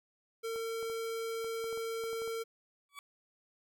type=tone; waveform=square; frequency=454 Hz; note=A#4; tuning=46 cents flat; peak=-36 dBFS; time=0.43-2.44 s; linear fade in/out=20 ms
type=clicks; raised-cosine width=1 ms; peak=-37 dBFS; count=11; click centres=0.56 / 0.828 / 0.899 / 1.445 / 1.642 / 1.728 / 1.775 / 2.038 / 2.131 / 2.219 / 2.277 s
type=tone with exponential growth; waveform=20% pulse; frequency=1140 Hz; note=C#6; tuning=48 cents sharp; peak=-36 dBFS; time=2.89-2.99 s; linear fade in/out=1 ms; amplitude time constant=20 ms
effects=none